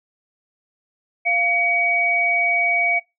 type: tone pair together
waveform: sine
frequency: 693.6 / 2260 Hz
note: F5 / C#7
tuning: -12 / +33 cents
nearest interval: octave + minor sixth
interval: 2045 cents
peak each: -23 / -17 dBFS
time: 1.25-3 s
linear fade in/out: 20 ms
effects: noise-tail reverb RT60 0.2 s tail -21 dB re dry